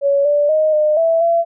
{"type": "tone with pitch steps", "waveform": "sine", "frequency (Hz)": [561, 584, 622, 608, 659, 675], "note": ["C#5", "D5", "D#5", "D#5", "E5", "E5"], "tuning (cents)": [21, -10, -1, -40, -1, 41], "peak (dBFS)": -11, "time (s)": [0.01, 1.45], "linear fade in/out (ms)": 50, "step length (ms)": 240, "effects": []}